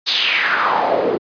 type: noise with band-pass filter sweep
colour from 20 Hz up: pink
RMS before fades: -17 dBFS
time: 0.06-1.18 s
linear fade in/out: 20 ms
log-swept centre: 4400 to 360 Hz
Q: 3.7
effects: high-pass 150 Hz 12 dB/octave + resampled to 11025 Hz